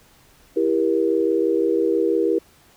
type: chord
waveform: sine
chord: E diminished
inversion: none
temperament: just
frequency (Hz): 329.6 / 395.6 / 474.7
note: E4 / G4 / Bb4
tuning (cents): 0 / +16 / +31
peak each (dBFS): -21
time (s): 0.56-2.39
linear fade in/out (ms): 10
effects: pink hiss -54 dBFS RMS until 2.76 s